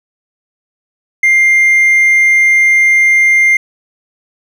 triangle tone, 2100 Hz, C7, 6 cents sharp, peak -3 dBFS, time 1.23-3.57 s, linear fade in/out 5 ms, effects tanh soft clip ceiling 0 dBFS

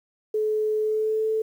sine tone with pitch glide, 430 to 439 Hz, A4 to A4, -40 to -4 cents, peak -21 dBFS, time 0.34-1.42 s, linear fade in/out 5 ms, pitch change +36 cents, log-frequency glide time 0.8-1.3 s, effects 9-bit

